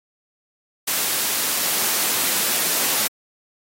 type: high-pass noise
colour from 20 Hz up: white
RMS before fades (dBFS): -21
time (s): 0.87-3.08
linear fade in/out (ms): 10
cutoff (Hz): 180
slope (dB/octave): 12
effects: AAC 48 kbps